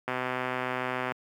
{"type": "click train", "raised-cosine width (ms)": 0.5, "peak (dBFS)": -15, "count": 133, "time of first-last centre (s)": [0.08, 1.119], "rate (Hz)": 127, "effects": ["high-pass 150 Hz 12 dB/octave", "9-bit"]}